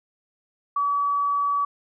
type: tone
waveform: sine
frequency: 1142 Hz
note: D6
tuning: 49 cents flat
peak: -20 dBFS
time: 0.76-1.65 s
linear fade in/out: 5 ms
effects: none